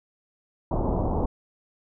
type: low-pass noise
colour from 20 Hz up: pink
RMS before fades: -25 dBFS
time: 0.71-1.26 s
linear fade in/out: 5 ms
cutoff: 980 Hz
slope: 48 dB/octave
effects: none